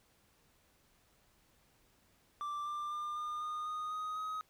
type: tone with pitch steps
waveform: triangle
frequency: 1174.7 / 1187 / 1199.4 / 1211.9 / 1224.6 / 1237.4 / 1250.3 / 1263.4 Hz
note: D6 / D6 / D6 / D#6 / D#6 / D#6 / D#6 / D#6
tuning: 0 / +18 / +36 / -46 / -28 / -10 / +8 / +26 cents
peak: -35 dBFS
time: 2.41-4.41 s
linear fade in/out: 0 ms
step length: 250 ms
effects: pink hiss -70 dBFS RMS until 4.49 s